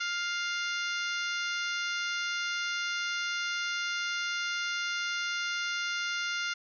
harmonic tone, 701 Hz, F5, 6 cents sharp, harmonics 2 / 3 / 4 / 5 / 6 / 7 / 8 / 9, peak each -33 / -37 / -39 / -41 / -43 / -44 / -45 / -46 dBFS, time 0-6.54 s, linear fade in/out 10 ms, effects none

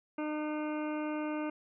harmonic tone with a mistuned harmonic, 303.6 Hz, D#4, 42 cents flat, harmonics 1 / 2 / 3 / 4 / 5 / 7 / 8 / 9, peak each -34 / -40 / -44 / -46 / -48 / -51 / -52 / -53 dBFS, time 0.18-1.5 s, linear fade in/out 5 ms, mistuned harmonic 9, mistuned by +17 cents, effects none

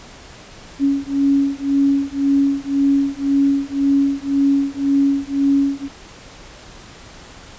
sine beating tone pair, 277.2 / 279.1 Hz, C#4 / C#4, 0 / +12 cents, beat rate 1.9 Hz, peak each -17 dBFS, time 0.79-5.89 s, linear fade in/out 50 ms, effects pink hiss -40 dBFS RMS until 7.58 s + resampled to 16000 Hz

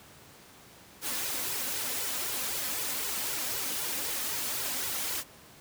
white noise with flanger, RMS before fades -33 dBFS, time 1.01-5.24 s, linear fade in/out 50 ms, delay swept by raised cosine 2 to 4 ms, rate 3.9 Hz, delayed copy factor +0.85, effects pink hiss -53 dBFS RMS until 5.6 s + high-pass 80 Hz 12 dB/octave

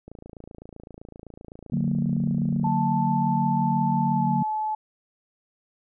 click train, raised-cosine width 2 ms, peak -28 dBFS, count 73, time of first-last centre 0.08-2.67 s, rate 27.8 Hz
sine chord, D augmented, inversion none, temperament just, 146.83 / 183.54 / 229.4 Hz, D3 / F#3 / A#3, 0 / -14 / -28 cents, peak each -26 dBFS, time 1.72-4.43 s, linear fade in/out 5 ms
sine tone with pitch glide, 880 to 862.4 Hz, A5 to A5, 0 to -35 cents, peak -24 dBFS, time 2.64-4.75 s, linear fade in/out 5 ms, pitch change -35 cents, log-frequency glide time 4.1-4.24 s
effects none

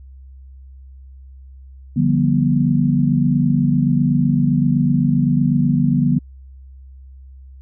sine chord, G dominant seventh, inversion second, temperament equal with one note detuned, 146.83 / 174.61 / 196 / 242.6 Hz, D3 / F3 / G3 / B3, 0 / 0 / 0 / -31 cents, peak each -17 / -20 / -22 / -17 dBFS, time 1.96-6.19 s, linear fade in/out 10 ms, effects added 66 Hz sine -37 dBFS peak until 7.61 s

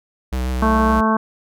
square tone with vibrato, 63.6 Hz, C2, 48 cents flat, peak -20 dBFS, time 0.32-1.01 s, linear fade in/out 10 ms, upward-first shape sine, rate 7.1 Hz, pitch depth 27 cents each way
harmonic tone, 220 Hz, A3, in tune, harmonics 1 / 2 / 3 / 4 / 5 / 6 / 7, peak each -17 / -25 / -24 / -23 / -19 / -31 / -27 dBFS, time 0.62-1.17 s, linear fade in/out 5 ms
effects none

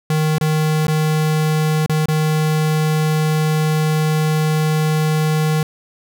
square tone with dropouts, 155.2 Hz, D#3, 4 cents flat, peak -15 dBFS, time 0.1-5.63 s, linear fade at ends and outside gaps 2 ms, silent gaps 0.383-0.411 / 0.869-0.881 / 1.862-1.895 / 2.058-2.084 s, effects none

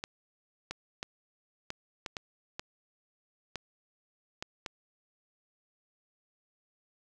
clicks, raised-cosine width 0.2 ms, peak -19 dBFS, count 10, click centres 0.039 / 0.71 / 1.029 / 1.704 / 2.062 / 2.168 / 2.595 / 3.557 / 4.425 / 4.662 s, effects none

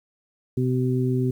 harmonic tone, 127.3 Hz, C3, 47 cents flat, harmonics 1 / 2 / 3, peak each -22 / -25 / -27 dBFS, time 0.57-1.31 s, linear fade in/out 5 ms, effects 9-bit

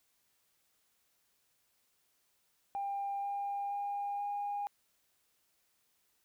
sine tone with pitch steps, 798 / 803.6 / 809.1 / 814.8 Hz, G5 / G5 / G#5 / G#5, +31 / +43 / -45 / -33 cents, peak -33 dBFS, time 2.75-4.67 s, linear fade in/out 0 ms, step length 480 ms, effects tanh soft clip ceiling -30 dBFS + white hiss -75 dBFS RMS until 6.24 s

